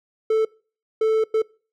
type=tone bursts at uneven times; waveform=triangle; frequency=440 Hz; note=A4; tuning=in tune; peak=-14 dBFS; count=3; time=0.3-0.45 / 1.01-1.24 / 1.34-1.42 s; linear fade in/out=5 ms; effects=noise-tail reverb RT60 0.4 s tail -24 dB re dry

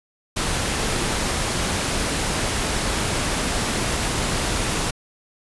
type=noise; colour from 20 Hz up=pink; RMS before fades=-23 dBFS; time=0.36-4.91 s; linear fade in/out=10 ms; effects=resampled to 24000 Hz

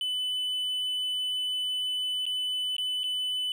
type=tone with dropouts; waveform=triangle; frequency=3002 Hz; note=F#7; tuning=24 cents sharp; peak=-26 dBFS; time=0.01-3.52 s; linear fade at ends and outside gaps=1 ms; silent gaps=2.255-2.264 / 2.766-2.782 / 3.034-3.04 s; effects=none

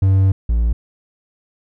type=tone pair in turn; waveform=triangle; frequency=96.1 / 57.14 Hz; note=G2 / A#1; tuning=-34 / -34 cents; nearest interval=major sixth; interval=900 cents; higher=first; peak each=-8 / -11 dBFS; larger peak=first; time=0.02-0.32 / 0.49-0.73 s; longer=first; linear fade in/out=5 ms; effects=none

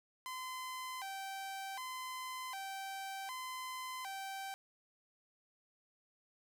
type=tone with vibrato; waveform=sawtooth; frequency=893 Hz; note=A5; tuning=25 cents sharp; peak=-38 dBFS; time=0.26-4.54 s; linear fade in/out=0 ms; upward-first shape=square; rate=0.66 Hz; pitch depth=240 cents each way; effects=none

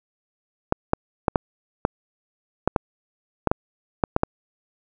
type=clicks; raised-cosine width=1 ms; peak=-3 dBFS; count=12; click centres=0.724 / 0.934 / 1.282 / 1.358 / 1.851 / 2.676 / 2.762 / 3.473 / 3.515 / 4.038 / 4.164 / 4.234 s; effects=none

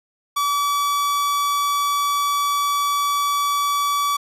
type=tone; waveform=45% pulse; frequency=1147 Hz; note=D6; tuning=41 cents flat; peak=-18 dBFS; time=0.36-4.17 s; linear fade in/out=10 ms; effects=resampled to 32000 Hz

